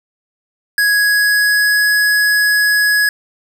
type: tone with pitch glide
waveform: square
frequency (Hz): 1664 to 1677.5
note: G#6 to G#6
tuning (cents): +3 to +17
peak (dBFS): -11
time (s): 0.78-3.09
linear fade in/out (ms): 2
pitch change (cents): +14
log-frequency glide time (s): 0.91-1.9
effects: 7-bit